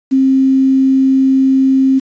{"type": "tone with quantisation", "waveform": "sine", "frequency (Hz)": 266, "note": "C4", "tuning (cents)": 29, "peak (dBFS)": -7, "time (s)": [0.11, 2], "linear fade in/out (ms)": 20, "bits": 6, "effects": ["resampled to 16000 Hz"]}